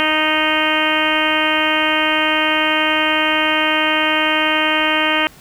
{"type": "harmonic tone", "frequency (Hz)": 310.3, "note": "D#4", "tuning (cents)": -5, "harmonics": [1, 2, 3, 4, 5, 6, 7, 8, 9, 10], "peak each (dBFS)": [-23, -23, -23, -23, -23, -23, -23, -23, -23, -23], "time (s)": [0, 5.27], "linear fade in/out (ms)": 0, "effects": ["pink hiss -44 dBFS RMS until 5.4 s"]}